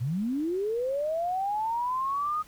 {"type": "linear sweep", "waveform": "sine", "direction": "up", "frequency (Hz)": [108.8, 1253], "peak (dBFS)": -26, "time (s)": [0, 2.43], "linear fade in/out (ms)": 20, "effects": ["pink hiss -55 dBFS RMS until 2.47 s"]}